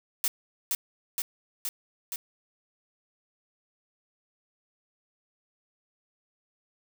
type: noise with echo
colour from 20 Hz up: blue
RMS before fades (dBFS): -26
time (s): 0.24-0.28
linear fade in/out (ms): 0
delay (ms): 470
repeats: 4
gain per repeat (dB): -2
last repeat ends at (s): 2.16
effects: none